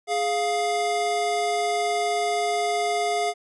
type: tone pair together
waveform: square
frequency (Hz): 417.4 / 702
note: G#4 / F5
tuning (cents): +9 / +9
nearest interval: major sixth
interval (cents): 900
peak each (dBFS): -28 / -24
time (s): 0.07-3.34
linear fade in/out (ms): 50
effects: resampled to 24000 Hz